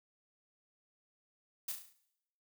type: noise with echo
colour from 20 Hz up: blue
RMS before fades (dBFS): -38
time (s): 1.68-1.72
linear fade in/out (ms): 5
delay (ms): 35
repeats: 6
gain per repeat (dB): -5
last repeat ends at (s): 1.93
effects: noise-tail reverb RT60 0.8 s tail -17 dB re dry